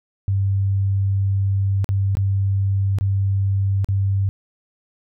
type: tone with dropouts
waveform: sine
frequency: 98 Hz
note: G2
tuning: in tune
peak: -16 dBFS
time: 0.28-4.29 s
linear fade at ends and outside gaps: 0 ms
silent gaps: 1.844-1.89 / 2.152-2.17 / 2.986-3.01 / 3.845-3.887 s
effects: none